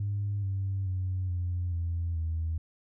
sine tone with pitch steps, 101.5 / 97.03 / 92.75 / 88.67 / 84.76 / 81.03 Hz, G#2 / G2 / F#2 / F2 / E2 / E2, -39 / -17 / +5 / +27 / +49 / -29 cents, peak -27 dBFS, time 0-2.58 s, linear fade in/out 5 ms, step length 430 ms, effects tanh soft clip ceiling -24 dBFS

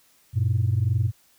sine tone pair together, 96.5 / 118.63 Hz, G2 / A#2, -27 / +31 cents, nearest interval major third, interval 358 cents, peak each -21 dBFS, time 0.33-1.12 s, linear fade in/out 50 ms, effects tanh soft clip ceiling -14 dBFS + white hiss -60 dBFS RMS until 1.38 s

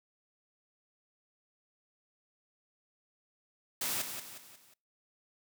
white noise with echo, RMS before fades -34 dBFS, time 3.81-4.02 s, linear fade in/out 5 ms, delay 180 ms, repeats 4, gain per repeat -7 dB, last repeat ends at 4.74 s, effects noise-tail reverb RT60 0.3 s tail -25 dB re dry + high-pass 100 Hz 12 dB/octave

